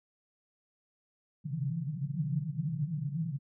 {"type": "band-pass noise", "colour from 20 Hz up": "white", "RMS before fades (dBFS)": -34, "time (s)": [1.44, 3.39], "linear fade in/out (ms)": 20, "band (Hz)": [130, 170], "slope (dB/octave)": 96, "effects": []}